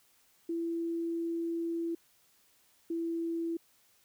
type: tone pair in turn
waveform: sine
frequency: 334.7 / 333.1 Hz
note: E4 / E4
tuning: +26 / +18 cents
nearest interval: unison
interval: 8 cents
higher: first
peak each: -31 / -31 dBFS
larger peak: neither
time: 0.49-1.95 / 2.9-3.57 s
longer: first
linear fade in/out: 5 ms
effects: white hiss -67 dBFS RMS until 4.04 s